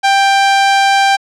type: tone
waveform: sawtooth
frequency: 788 Hz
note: G5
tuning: 9 cents sharp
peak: -4 dBFS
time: 0.03-1.17 s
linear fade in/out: 20 ms
effects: low-pass 6000 Hz 12 dB/octave